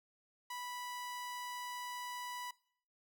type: tone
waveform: sawtooth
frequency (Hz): 985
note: B5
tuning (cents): -5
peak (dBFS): -38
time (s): 0.5-2.51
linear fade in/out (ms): 5
effects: noise-tail reverb RT60 0.6 s tail -22 dB re dry